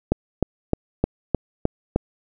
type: click train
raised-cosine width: 2 ms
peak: -4 dBFS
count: 7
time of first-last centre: 0.12-1.96 s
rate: 3.26 Hz
effects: none